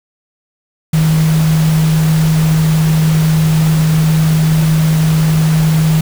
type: tone in noise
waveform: sine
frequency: 158.1 Hz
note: D#3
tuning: 28 cents sharp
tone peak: -8 dBFS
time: 0.93-6.01 s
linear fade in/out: 5 ms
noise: pink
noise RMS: -23 dBFS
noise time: 0.93-6.01 s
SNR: +12 dB
effects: none